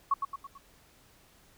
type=tone with echo; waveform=sine; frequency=1108.7 Hz; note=C#6; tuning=in tune; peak=-22 dBFS; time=0.11-0.14 s; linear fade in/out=5 ms; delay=110 ms; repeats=4; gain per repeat=-6 dB; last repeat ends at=0.58 s; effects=pink hiss -61 dBFS RMS until 1.57 s